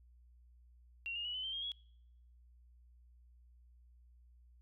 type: tone with pitch steps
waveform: sine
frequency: 2749 / 2839 / 2933 / 3029 / 3129 / 3232 / 3338 Hz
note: F7 / F7 / F#7 / F#7 / G7 / G#7 / G#7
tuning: -28 / +28 / -16 / +40 / -4 / -48 / +8 cents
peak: -38 dBFS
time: 1.06-1.718 s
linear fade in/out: 0 ms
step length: 94 ms
effects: noise-tail reverb RT60 0.8 s tail -26 dB re dry + added 60 Hz sine -60 dBFS peak until 4.61 s